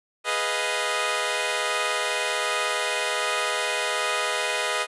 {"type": "chord", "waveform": "10% pulse", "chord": "F half-diminished seventh", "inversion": "first", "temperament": "equal", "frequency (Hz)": [415.3, 493.9, 622.3, 698.5], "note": ["Ab4", "Cb5", "Eb5", "F5"], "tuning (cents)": [0, 0, 0, 0], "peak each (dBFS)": [-23, -20, -19, -24], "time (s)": [0.24, 4.87], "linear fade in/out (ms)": 50, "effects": ["resampled to 24000 Hz"]}